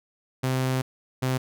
sawtooth tone pair in turn, 130 / 129.42 Hz, C3 / C3, -11 / -19 cents, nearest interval unison, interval 8 cents, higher first, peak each -19 dBFS, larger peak neither, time 0.43-0.82 / 1.22-1.38 s, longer first, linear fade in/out 10 ms, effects none

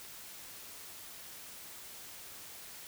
silence, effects white hiss -49 dBFS RMS until 2.87 s

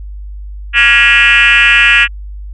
sine tone with frequency modulation, 2167 Hz, C#7, 40 cents flat, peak -3 dBFS, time 0.73-2.08 s, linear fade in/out 50 ms, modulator 252 Hz, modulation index 2.8, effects tanh soft clip ceiling 0 dBFS + added 50 Hz sine -23 dBFS peak until 2.53 s

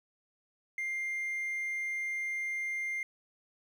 sine tone, 2100 Hz, C7, 6 cents sharp, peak -30 dBFS, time 0.78-3.03 s, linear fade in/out 2 ms, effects tanh soft clip ceiling -31 dBFS + 10-bit

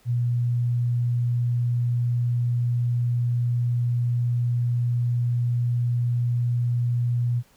sine tone, 120.7 Hz, B2, 39 cents flat, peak -20 dBFS, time 0.05-7.43 s, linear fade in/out 50 ms, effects pink hiss -59 dBFS RMS until 7.56 s

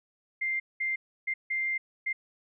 sine tone bursts at uneven times, 2098 Hz, C7, 4 cents sharp, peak -27 dBFS, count 5, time 0.41-0.6 / 0.8-0.96 / 1.27-1.34 / 1.5-1.78 / 2.06-2.13 s, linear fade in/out 10 ms, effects none

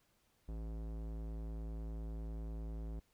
square tone with low-pass filter, 55 Hz, A1, in tune, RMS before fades -43 dBFS, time 0.48-3 s, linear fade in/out 10 ms, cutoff 580 Hz, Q 0.66, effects pink hiss -75 dBFS RMS until 3.13 s

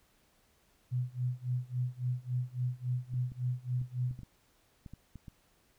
sine tone with tremolo, 125 Hz, B2, 21 cents sharp, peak -28 dBFS, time 0.91-4.22 s, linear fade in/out 20 ms, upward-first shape sine, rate 3.6 Hz, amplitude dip 95%
clicks, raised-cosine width 5 ms, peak -34 dBFS, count 10, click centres 3.138 / 3.319 / 3.815 / 4.111 / 4.191 / 4.233 / 4.862 / 4.936 / 5.157 / 5.282 s
effects pink hiss -69 dBFS RMS until 5.78 s

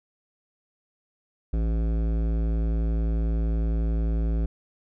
sine tone with hard clipping, 55.5 Hz, A1, 16 cents sharp, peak -24 dBFS, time 1.53-4.46 s, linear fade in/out 5 ms, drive 15 dB, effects none

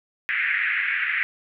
white band-pass noise, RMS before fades -24 dBFS, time 0.29-1.23 s, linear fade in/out 0 ms, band 1600 to 2300 Hz, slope 48 dB/octave, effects none

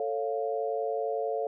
sine chord, A augmented, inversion none, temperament equal with one note detuned, 443.3 / 554.4 / 698.5 Hz, A4 / C#5 / E#5, +13 / 0 / 0 cents, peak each -31 / -33 / -33 dBFS, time 0-1.47 s, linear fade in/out 2 ms, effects none

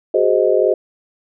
sine chord, Ab dominant seventh, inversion third, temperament just, 373.8 / 415.3 / 519.1 / 623 Hz, Gb4 / Ab4 / C5 / Eb5, +18 / 0 / -14 / +2 cents, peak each -17 dBFS, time 0.14-0.74 s, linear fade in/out 5 ms, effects none

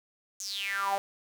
sawtooth tone with high-pass filter sweep, 198.4 Hz, G3, 21 cents sharp, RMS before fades -32 dBFS, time 0.4-0.98 s, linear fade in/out 0 ms, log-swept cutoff 6800 to 650 Hz, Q 9, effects 9-bit

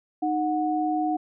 sine tone pair together, 308.8 / 734 Hz, D#4 / F#5, -13 / -14 cents, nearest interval octave + minor third, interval 1499 cents, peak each -25 dBFS, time 0.22-1.17 s, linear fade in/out 10 ms, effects none

